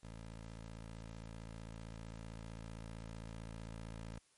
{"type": "tone with level ramp", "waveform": "15% pulse", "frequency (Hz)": 55.5, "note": "A1", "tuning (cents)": 16, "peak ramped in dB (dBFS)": [-42, -39], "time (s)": [0.03, 4.19], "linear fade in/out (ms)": 5, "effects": ["white hiss -72 dBFS RMS until 4.37 s", "MP3 48 kbps"]}